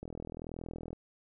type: click train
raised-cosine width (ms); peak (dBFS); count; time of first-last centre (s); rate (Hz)
2; -28; 38; 0.03-0.93; 41.1
effects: none

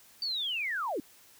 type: linear sweep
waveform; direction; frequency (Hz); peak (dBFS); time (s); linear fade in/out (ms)
sine; down; 4644 to 246.9; -30; 0.22-1; 2
effects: white hiss -58 dBFS RMS until 1.39 s

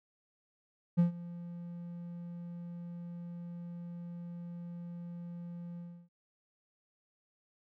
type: tone with ADSR envelope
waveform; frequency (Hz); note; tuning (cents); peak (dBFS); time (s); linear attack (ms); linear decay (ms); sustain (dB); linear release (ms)
triangle; 172.8; F3; -18; -19; 0.97-6.09; 23; 120; -20; 310
effects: none

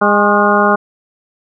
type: harmonic tone with a mistuned harmonic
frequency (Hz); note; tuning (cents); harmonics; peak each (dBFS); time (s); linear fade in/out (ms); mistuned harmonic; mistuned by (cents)
205; G#3; -22; 1 / 2 / 3 / 4 / 5 / 6 / 7; -16 / -16 / -16 / -16 / -16 / -16 / -16; 0.01-0.76; 10; 5; +66
effects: none

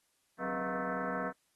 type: tone with frequency modulation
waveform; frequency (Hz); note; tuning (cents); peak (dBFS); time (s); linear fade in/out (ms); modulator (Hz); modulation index
sine; 411.7; G#4; -15; -33; 0.38-1.33; 50; 225; 5.2
effects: white hiss -75 dBFS RMS until 1.55 s + AAC 32 kbps

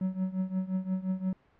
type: tone with tremolo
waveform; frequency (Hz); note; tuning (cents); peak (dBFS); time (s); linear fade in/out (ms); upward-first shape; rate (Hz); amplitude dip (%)
triangle; 187.3; F#3; +21; -23; 0.01-1.33; 2; triangle; 5.7; 90
effects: pink hiss -65 dBFS RMS until 1.59 s + low-pass 2000 Hz 12 dB/octave

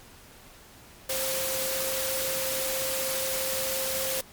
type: tone in noise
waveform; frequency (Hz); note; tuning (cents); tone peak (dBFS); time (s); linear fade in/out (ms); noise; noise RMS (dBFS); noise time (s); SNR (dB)
sine; 528; C5; +16; -32; 1.09-4.21; 5; white; -30; 1.09-4.21; -5
effects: pink hiss -51 dBFS RMS until 4.32 s + MP3 96 kbps

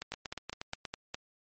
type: two click trains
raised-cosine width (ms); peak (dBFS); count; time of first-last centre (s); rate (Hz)
0.2; -19 / -20; 6 / 8; 0.12-1.145 / 0.02-0.852; 4.88 / 8.41
effects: MP3 32 kbps

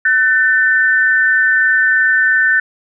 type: tone pair together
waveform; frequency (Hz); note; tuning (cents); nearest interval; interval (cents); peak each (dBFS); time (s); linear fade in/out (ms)
sine; 1512 / 1788.8; F#6 / A6; +37 / +28; minor third; 291; -12; 0.05-2.6; 5
effects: none

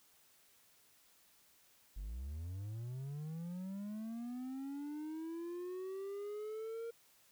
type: linear sweep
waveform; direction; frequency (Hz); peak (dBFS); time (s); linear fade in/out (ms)
triangle; up; 43.75 to 466.2; -39; 1.96-6.91; 10
effects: white hiss -68 dBFS RMS until 7.31 s

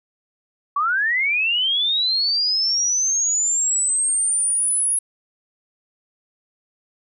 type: linear sweep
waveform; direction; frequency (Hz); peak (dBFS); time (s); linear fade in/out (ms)
sine; up; 1108.7 to 10548; -17; 0.76-4.99; 5
effects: none

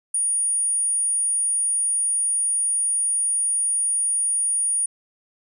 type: tone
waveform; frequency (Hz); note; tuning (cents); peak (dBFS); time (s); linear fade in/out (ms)
sine; 9530; D9; +24; -19; 0.14-4.86; 5
effects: none

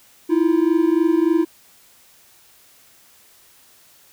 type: tone pair together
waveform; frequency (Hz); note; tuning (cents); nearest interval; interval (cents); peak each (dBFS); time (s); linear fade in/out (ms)
triangle; 318.4 / 341.8; D#4 / F4; +40 / -37; minor second; 123; -15; 0.29-1.45; 20
effects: white hiss -52 dBFS RMS until 4.12 s

